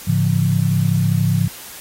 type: tone cluster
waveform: sine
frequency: 106.9 / 141.1 / 171.6 Hz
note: A2 / C#3 / F3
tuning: -49 / +31 / -30 cents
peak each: -18 dBFS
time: 0.07-1.48 s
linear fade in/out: 10 ms
effects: white hiss -36 dBFS RMS until 1.8 s + AAC 48 kbps